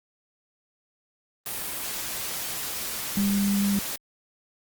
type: tone in noise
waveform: sine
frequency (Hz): 200.4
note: G3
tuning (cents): +38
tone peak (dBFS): -21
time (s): 3.17-3.79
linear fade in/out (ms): 2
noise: white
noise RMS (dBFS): -32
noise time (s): 1.46-3.96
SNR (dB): +8
effects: Opus 32 kbps